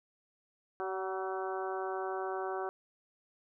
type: harmonic tone with a mistuned harmonic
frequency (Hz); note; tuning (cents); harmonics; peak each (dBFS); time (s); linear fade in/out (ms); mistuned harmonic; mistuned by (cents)
190; F#3; +46; 2 / 3 / 4 / 5 / 6 / 7 / 8; -37 / -44 / -39 / -45 / -44 / -46 / -47; 0.8-2.69; 0; 4; -18
effects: none

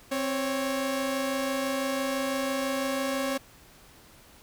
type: tone pair together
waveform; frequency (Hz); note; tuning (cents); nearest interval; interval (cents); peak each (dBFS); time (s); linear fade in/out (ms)
sawtooth; 264.2 / 554.4; C4 / C#5; +17 / 0; octave + minor second; 1283; -26; 0.11-3.38; 10
effects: pink hiss -54 dBFS RMS until 4.42 s

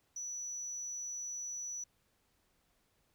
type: tone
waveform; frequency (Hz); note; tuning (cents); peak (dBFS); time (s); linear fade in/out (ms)
sine; 5920; F#8; 0; -37; 0.16-1.84; 5
effects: tanh soft clip ceiling -37 dBFS + pink hiss -75 dBFS RMS until 3.14 s

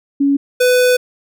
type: tone pair in turn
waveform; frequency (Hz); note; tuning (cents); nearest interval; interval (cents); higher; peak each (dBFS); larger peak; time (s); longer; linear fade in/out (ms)
sine / square; 280 / 498.9; C#4 / B4; +18 / +17; minor seventh; 999; second; -10; neither; 0.2-0.37 / 0.6-0.97; second; 10
effects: none

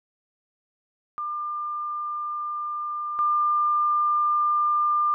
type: tone pair in turn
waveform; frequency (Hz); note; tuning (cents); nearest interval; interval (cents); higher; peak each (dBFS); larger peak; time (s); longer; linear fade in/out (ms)
sine; 1198 / 1198; D6 / D6; +34 / +34; unison; 0; neither; -27 / -19; second; 1.18-3.19 / 3.19-5.14; first; 0
effects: none

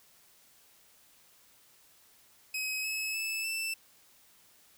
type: tone with pitch steps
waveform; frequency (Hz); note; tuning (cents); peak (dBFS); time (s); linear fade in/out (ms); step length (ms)
sawtooth; 2543 / 2581 / 2621 / 2660; D#7 / E7 / E7 / E7; +37 / -37 / -11 / +15; -29; 2.54-3.74; 5; 300
effects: white hiss -62 dBFS RMS until 4.77 s

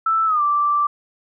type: tone with pitch glide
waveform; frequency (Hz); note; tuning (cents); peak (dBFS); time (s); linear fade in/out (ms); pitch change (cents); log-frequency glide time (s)
sine; 1322 to 1171; E6 to D6; +5 to -5; -15; 0.06-0.87; 5; -210; 0.26-0.42
effects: none

